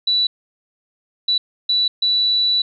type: tone bursts at uneven times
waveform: sine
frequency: 3951 Hz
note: B7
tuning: in tune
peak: -14 dBFS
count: 4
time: 0.07-0.27 / 1.28-1.38 / 1.69-1.88 / 2.02-2.62 s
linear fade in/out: 5 ms
effects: none